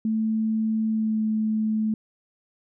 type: tone with pitch glide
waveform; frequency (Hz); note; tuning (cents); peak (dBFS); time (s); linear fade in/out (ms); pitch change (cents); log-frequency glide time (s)
sine; 220 to 217.3; A3 to A3; 0 to -21; -21; 0.05-1.94; 2; -21; 0.88-1.23
effects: none